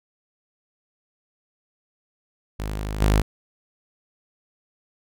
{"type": "tone with level steps", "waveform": "sawtooth", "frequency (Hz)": 51.91, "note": "G#1", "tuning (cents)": 0, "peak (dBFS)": [-23, -12], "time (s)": [2.59, 3.22], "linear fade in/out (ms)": 10, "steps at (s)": 3, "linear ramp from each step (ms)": 20, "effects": []}